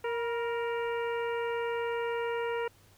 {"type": "harmonic tone with a mistuned harmonic", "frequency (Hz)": 466.2, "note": "A#4", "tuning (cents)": 0, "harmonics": [1, 2, 3, 4, 5, 6], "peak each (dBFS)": [-31, -37, -41, -43, -45, -47], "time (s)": [0.04, 2.68], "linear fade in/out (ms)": 5, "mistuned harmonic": 2, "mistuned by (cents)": 47, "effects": ["added 98 Hz sine -62 dBFS peak until 2.97 s", "pink hiss -62 dBFS RMS until 2.97 s"]}